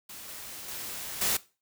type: noise with level steps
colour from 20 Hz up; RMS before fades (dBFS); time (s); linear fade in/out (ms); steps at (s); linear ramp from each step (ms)
white; -44 / -42 / -38 / -27; 0.09-1.37; 5; 0.28 / 0.68 / 1.21; 5
effects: noise-tail reverb RT60 0.3 s tail -18 dB re dry